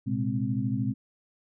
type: tone cluster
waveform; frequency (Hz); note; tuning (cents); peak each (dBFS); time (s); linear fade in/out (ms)
sine; 115.2 / 128.5 / 207.2 / 259.9; A#2 / C3 / G#3 / C4; -20 / -31 / -4 / -11; -31; 0.06-0.94; 20
effects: none